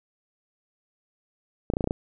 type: clicks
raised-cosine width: 2 ms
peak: -12 dBFS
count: 7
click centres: 1.701 / 1.737 / 1.769 / 1.808 / 1.842 / 1.874 / 1.909 s
effects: none